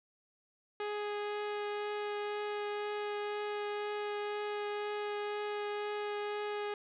sawtooth tone with vibrato, 415.3 Hz, G#4, in tune, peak -31 dBFS, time 0.8-6.74 s, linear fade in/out 2 ms, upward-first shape triangle, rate 2 Hz, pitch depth 8 cents each way, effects resampled to 8000 Hz + 10-bit

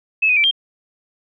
sine tone with pitch steps, 2596 / 2493 / 2333 / 3189 Hz, E7 / D#7 / D7 / G7, -27 / +3 / -12 / +29 cents, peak -12 dBFS, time 0.22-0.512 s, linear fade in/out 10 ms, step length 73 ms, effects none

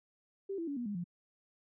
sine tone with pitch steps, 392 / 333.5 / 283.7 / 241.3 / 205.3 / 174.62 Hz, G4 / E4 / C#4 / B3 / G#3 / F3, 0 / +20 / +40 / -40 / -20 / 0 cents, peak -35 dBFS, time 0.49-1.042 s, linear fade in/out 10 ms, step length 92 ms, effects none

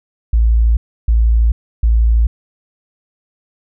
sine tone bursts, 56.4 Hz, A1, 44 cents sharp, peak -8 dBFS, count 3, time 0.33-2.27 s, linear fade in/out 5 ms, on 440 ms, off 310 ms, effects none

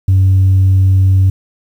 sine tone, 95 Hz, F#2, 46 cents sharp, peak -4 dBFS, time 0.08-1.3 s, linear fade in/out 5 ms, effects tanh soft clip ceiling -4 dBFS + 7-bit

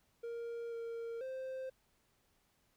triangle tone with pitch steps, 467.2 / 462.3 / 523 Hz, A#4 / A#4 / C5, +4 / -14 / -1 cents, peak -38 dBFS, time 0.23-1.7 s, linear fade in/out 10 ms, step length 490 ms, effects pink hiss -75 dBFS RMS until 2.76 s

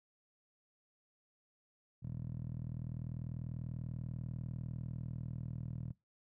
10% pulse tone with band-pass filter, 40.16 Hz, E1, 44 cents flat, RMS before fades -43 dBFS, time 2.02-5.93 s, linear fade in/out 20 ms, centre 130 Hz, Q 2.5, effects noise-tail reverb RT60 0.2 s tail -20 dB re dry

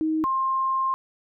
sine tone pair in turn, 314.9 / 1059.2 Hz, D#4 / C6, +21 / +21 cents, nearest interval octave + major sixth, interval 2100 cents, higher second, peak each -21 dBFS, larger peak neither, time 0.01-0.24 / 0.24-0.94 s, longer second, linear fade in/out 0 ms, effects none

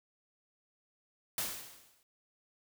white noise with exponential decay, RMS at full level -33 dBFS, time 1.38-2.03 s, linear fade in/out 1 ms, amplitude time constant 140 ms, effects none

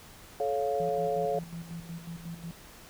sine chord, A augmented, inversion none, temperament equal with one note detuned, 434.2 / 554.4 / 698.5 Hz, A4 / C#5 / E#5, -23 / 0 / 0 cents, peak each -31 dBFS, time 0.4-1.39 s, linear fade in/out 2 ms
sine tone with tremolo, 168 Hz, E3, 33 cents sharp, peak -36 dBFS, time 0.8-2.51 s, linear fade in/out 0 ms, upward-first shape square, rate 5.5 Hz, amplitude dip 65%
effects pink hiss -51 dBFS RMS until 2.89 s

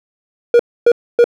triangle tone bursts, 476.1 Hz, A#4, 37 cents sharp, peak -3 dBFS, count 3, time 0.54-1.242 s, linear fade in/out 2 ms, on 54 ms, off 270 ms, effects none

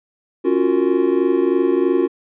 triangle chord, Gb major seventh, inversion second, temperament just, 277.5 / 346.9 / 370 / 462.5 Hz, Db4 / F4 / Gb4 / Bb4, +2 / -12 / 0 / -14 cents, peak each -19 / -16 / -16 / -22 dBFS, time 0.44-2.08 s, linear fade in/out 20 ms, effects resampled to 8000 Hz

